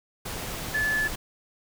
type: tone in noise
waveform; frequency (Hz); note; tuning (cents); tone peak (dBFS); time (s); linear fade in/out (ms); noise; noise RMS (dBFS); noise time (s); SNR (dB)
sine; 1730; A6; -30; -23; 0.74-1.08; 10; pink; -34; 0.25-1.16; +8
effects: none